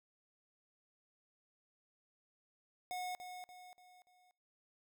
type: tone with echo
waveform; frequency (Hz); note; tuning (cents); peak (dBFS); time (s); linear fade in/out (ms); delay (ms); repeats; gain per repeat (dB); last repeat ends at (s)
square; 728; F#5; -28; -40; 2.91-3.15; 0; 290; 4; -7; 4.31
effects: noise-tail reverb RT60 0.6 s tail -25 dB re dry